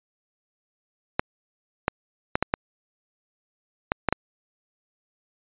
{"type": "clicks", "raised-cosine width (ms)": 0.5, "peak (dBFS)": -5, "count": 8, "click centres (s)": [1.195, 1.881, 2.355, 2.426, 2.539, 3.919, 4.087, 4.126], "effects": ["resampled to 8000 Hz"]}